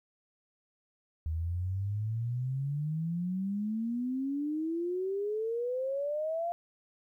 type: exponential sweep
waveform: sine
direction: up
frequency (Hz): 77.78 to 698.5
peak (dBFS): -30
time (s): 1.26-6.52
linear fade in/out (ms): 0
effects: 12-bit